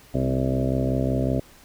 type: harmonic tone with a mistuned harmonic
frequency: 65.41 Hz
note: C2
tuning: in tune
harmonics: 1 / 2 / 3 / 4 / 5 / 6 / 7 / 8 / 9 / 10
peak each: -29 / -25 / -33 / -26 / -35 / -32 / -36 / -34 / -31 / -33 dBFS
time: 0.14-1.4 s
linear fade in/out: 5 ms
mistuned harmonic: 3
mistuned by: +30 cents
effects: pink hiss -51 dBFS RMS until 1.64 s